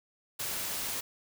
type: noise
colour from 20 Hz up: white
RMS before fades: -35 dBFS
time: 0.39-1.01 s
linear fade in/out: 10 ms
effects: none